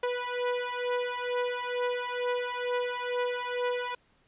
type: beating tone pair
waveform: sawtooth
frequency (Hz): 490.6 / 492.8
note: B4 / B4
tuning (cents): -12 / -4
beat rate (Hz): 2.2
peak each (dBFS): -28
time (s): 0.03-3.95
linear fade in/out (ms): 5
effects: pink hiss -67 dBFS RMS until 4.27 s + resampled to 8000 Hz